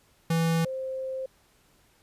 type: tone pair in turn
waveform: square / sine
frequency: 164.81 / 525.4 Hz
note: E3 / C5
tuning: 0 / +7 cents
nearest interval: octave + minor sixth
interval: 2007 cents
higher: second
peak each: -23 / -30 dBFS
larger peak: first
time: 0.3-0.65 / 0.65-1.26 s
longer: second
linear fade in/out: 5 ms
effects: pink hiss -63 dBFS RMS until 2.02 s + resampled to 32000 Hz